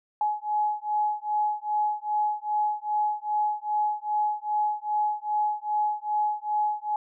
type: beating tone pair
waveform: sine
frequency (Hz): 842 / 844.5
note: G#5 / G#5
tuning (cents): +24 / +29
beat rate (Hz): 2.5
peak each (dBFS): -27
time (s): 0.21-6.96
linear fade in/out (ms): 2
effects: none